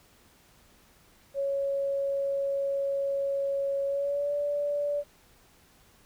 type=tone with pitch glide; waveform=sine; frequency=554.4 to 579.6 Hz; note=C#5 to D5; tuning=0 to -23 cents; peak=-26 dBFS; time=1.34-5.04 s; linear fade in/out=50 ms; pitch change=+77 cents; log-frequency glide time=3.86-4.34 s; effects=pink hiss -60 dBFS RMS until 6.05 s